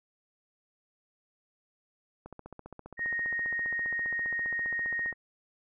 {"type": "click train", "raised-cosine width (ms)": 1, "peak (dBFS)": -30, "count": 44, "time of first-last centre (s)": [2.26, 5.127], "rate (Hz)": 15}
{"type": "tone", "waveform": "sine", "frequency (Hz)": 1864.7, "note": "A#6", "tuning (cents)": 0, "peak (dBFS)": -29, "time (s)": [2.97, 5.14], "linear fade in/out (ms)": 50}
{"effects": []}